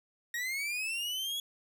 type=linear sweep; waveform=40% pulse; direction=up; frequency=1864.7 to 3373 Hz; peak=-32 dBFS; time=0.34-1.4 s; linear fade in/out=2 ms; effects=none